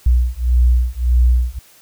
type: beating tone pair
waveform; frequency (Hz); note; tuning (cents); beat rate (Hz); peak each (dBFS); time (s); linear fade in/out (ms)
sine; 60.2 / 61.9; B1 / B1; -44 / +5; 1.7; -14; 0.06-1.59; 5
effects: white hiss -48 dBFS RMS until 1.81 s